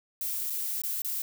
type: noise with dropouts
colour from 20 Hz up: violet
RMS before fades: -32 dBFS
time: 0.21-1.22 s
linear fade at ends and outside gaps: 1 ms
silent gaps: 0.499-0.503 / 0.818-0.836 / 1.019-1.047 s
effects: none